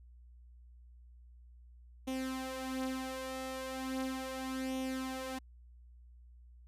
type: tone with flanger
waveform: sawtooth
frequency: 261.6 Hz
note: C4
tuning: in tune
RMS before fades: -39 dBFS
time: 2.07-5.39 s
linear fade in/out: 10 ms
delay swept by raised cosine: 0.32 to 6.12 ms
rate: 0.37 Hz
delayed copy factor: +0.65
effects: added 60 Hz sine -54 dBFS peak until 6.67 s + resampled to 32000 Hz